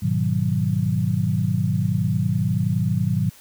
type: chord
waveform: sine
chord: G# minor seventh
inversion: none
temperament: equal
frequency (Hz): 103.83 / 123.47 / 155.56 / 185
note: G#2 / B2 / D#3 / F#3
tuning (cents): 0 / 0 / 0 / 0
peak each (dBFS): -24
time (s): 0.02-3.3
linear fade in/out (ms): 10
effects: white hiss -49 dBFS RMS until 3.4 s